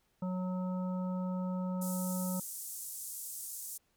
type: harmonic tone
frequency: 183.7 Hz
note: F#3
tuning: 12 cents flat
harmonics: 1 / 3 / 5 / 7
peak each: -33 / -43 / -47 / -50 dBFS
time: 0.22-2.4 s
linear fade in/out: 5 ms
type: band-pass noise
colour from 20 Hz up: pink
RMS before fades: -43 dBFS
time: 1.81-3.78 s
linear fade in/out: 10 ms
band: 7500 to 15000 Hz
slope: 24 dB/octave
effects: pink hiss -75 dBFS RMS until 3.96 s